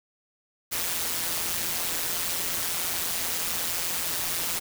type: noise with amplitude modulation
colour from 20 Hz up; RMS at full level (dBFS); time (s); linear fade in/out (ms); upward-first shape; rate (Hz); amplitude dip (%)
white; -26; 0.71-4.6; 20; sine; 171; 65
effects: none